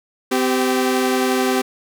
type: tone pair together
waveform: sawtooth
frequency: 256.2 / 390 Hz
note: C4 / G4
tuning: -36 / -9 cents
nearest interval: perfect fifth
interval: 727 cents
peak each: -15 / -15 dBFS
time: 0.31-1.62 s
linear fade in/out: 10 ms
effects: none